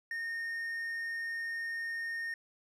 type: tone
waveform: triangle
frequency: 1838 Hz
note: A#6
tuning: 25 cents flat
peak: -33 dBFS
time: 0.11-2.34 s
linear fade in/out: 2 ms
effects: resampled to 32000 Hz